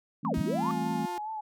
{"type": "chord", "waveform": "sine", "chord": "A minor seventh", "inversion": "second", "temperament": "just", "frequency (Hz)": [165, 198, 220, 264], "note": ["E3", "G3", "A3", "C4"], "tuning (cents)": [2, 18, 0, 16], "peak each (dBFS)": [-35, -37, -33, -35], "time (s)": [0.23, 1.06], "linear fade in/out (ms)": 10}
{"type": "linear two-way sweep", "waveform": "sine", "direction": "down then up", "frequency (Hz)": [1174.7, 41.37, 1174.7], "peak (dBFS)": -29, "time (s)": [0.25, 0.71], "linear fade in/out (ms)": 0, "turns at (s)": 0.38}
{"type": "tone with pitch glide", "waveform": "sawtooth", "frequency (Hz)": [315.4, 354], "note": ["D#4", "F4"], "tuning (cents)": [24, 23], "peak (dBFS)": -33, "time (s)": [0.34, 1.18], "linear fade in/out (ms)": 0, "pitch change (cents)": 199, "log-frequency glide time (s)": [0.46, 0.68]}
{"type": "tone with vibrato", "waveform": "sine", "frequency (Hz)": 862, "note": "A5", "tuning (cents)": -36, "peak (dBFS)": -33, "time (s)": [0.65, 1.41], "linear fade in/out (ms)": 10, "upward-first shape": "sine", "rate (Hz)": 4.9, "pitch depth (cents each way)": 44}
{"effects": []}